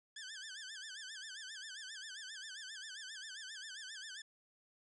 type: tone with vibrato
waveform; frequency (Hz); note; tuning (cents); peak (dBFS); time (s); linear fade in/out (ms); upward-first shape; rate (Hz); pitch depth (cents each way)
15% pulse; 1641; G#6; -21; -40; 0.16-4.22; 5; sine; 7.5; 160
effects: resampled to 24000 Hz